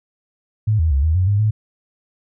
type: tone with pitch steps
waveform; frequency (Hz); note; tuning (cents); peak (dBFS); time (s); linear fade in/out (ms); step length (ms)
sine; 107.7 / 80.2 / 68.5 / 79.4 / 92 / 101.7 / 107.7; A2 / E2 / C#2 / D#2 / F#2 / G#2 / A2; -37 / -47 / -20 / +36 / -9 / -36 / -37; -13; 0.67-1.51; 10; 120
effects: none